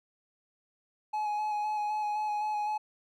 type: tone with vibrato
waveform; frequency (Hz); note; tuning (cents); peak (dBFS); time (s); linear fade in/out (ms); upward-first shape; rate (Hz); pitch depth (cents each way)
triangle; 844; G#5; +28; -27; 1.13-2.78; 10; square; 3.9; 16
effects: none